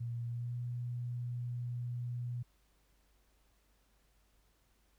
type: tone with pitch glide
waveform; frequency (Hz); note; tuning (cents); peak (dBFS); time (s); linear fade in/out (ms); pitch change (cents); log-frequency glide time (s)
sine; 118.3 to 121.56; A#2 to B2; +26 to -27; -36; 0-2.43; 10; +47; 0.27-0.55
effects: added 50 Hz sine -70 dBFS peak until 4.98 s + pink hiss -74 dBFS RMS until 4.98 s

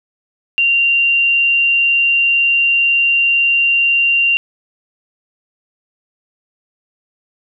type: tone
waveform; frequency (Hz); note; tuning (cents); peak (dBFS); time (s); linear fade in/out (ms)
sine; 2771; F7; -14; -10; 0.58-4.37; 0
effects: none

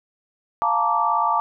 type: chord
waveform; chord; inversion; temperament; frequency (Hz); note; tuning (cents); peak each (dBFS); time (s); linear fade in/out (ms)
sine; Bb major seventh; second; just; 699.2 / 874.1 / 932.3 / 1165.4; F5 / A5 / Bb5 / D6; +2 / -12 / 0 / -14; -26 / -23 / -23 / -21; 0.62-1.4; 0
effects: none

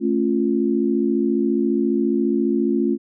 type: chord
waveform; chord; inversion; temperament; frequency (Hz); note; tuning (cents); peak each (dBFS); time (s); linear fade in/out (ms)
sine; A augmented; none; equal with one note detuned; 220 / 274.6 / 349.2; A3 / C#4 / E#4; 0 / -16 / 0; -21; 0-2.98; 50
effects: none

